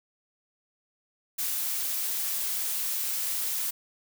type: noise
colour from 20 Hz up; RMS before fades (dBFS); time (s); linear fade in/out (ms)
blue; -30; 1.38-3.71; 10
effects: none